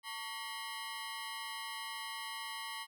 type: ring-modulated tone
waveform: 15% pulse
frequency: 1013 Hz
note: B5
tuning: 44 cents sharp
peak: -31 dBFS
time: 0.03-2.87 s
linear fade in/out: 50 ms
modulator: 111 Hz
effects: none